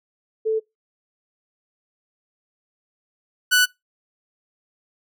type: tone pair in turn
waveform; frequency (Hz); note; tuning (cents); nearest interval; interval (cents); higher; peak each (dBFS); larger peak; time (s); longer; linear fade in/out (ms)
sine / sawtooth; 440 / 1485.5; A4 / F#6; 0 / +6; octave + major sixth; 2106; second; -18 / -10; second; 0.45-0.6 / 3.51-3.66; neither; 20
effects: noise-tail reverb RT60 0.2 s tail -24 dB re dry